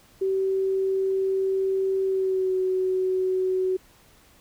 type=tone with pitch glide; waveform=sine; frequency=383.8 to 373.3 Hz; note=G4 to F#4; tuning=-37 to +15 cents; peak=-21 dBFS; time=0.21-3.77 s; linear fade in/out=10 ms; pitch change=-48 cents; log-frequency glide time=2.04-2.55 s; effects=pink hiss -56 dBFS RMS until 4.4 s